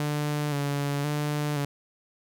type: tone with vibrato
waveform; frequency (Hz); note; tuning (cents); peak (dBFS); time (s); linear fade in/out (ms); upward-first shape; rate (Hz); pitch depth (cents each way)
sawtooth; 145.4; D3; -17; -22; 0-1.65; 2; square; 0.96; 33
effects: none